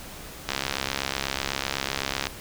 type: click train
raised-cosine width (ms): 0.2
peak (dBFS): -8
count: 122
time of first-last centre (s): 0.49-2.269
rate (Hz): 68
effects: pink hiss -41 dBFS RMS until 2.4 s